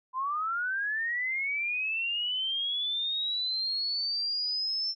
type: linear sweep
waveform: sine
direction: up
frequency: 1007 to 5370 Hz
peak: -28 dBFS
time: 0.13-4.95 s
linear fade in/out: 50 ms
effects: none